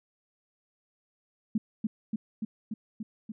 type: tone with echo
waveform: sine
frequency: 217.9 Hz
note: A3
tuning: 17 cents flat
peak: -23 dBFS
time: 1.55-1.58 s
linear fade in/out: 5 ms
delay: 290 ms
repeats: 6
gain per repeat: -2 dB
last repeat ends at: 3.32 s
effects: none